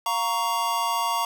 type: chord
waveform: square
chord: Bb minor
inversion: second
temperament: just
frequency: 699.2 / 932.3 / 1118.8 Hz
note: F5 / Bb5 / Db6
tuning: +2 / 0 / +16 cents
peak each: -32 / -26 / -28 dBFS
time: 0.06-1.25 s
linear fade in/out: 2 ms
effects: none